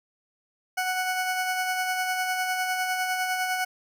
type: tone with tremolo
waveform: 20% pulse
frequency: 740 Hz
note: F#5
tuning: in tune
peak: -19 dBFS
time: 0.77-3.65 s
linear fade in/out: 10 ms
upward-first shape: sine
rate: 9.9 Hz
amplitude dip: 35%
effects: none